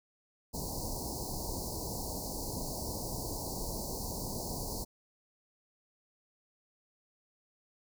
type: band-stop noise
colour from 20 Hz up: pink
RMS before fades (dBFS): -38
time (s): 0.53-4.85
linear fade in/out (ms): 20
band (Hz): 1000 to 4300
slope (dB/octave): 96
effects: none